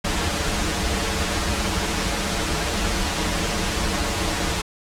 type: noise with comb filter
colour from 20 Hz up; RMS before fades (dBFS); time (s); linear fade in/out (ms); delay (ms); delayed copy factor
pink; -23; 0.04-4.62; 10; 7.8; -0.9
effects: low-pass 8000 Hz 12 dB/octave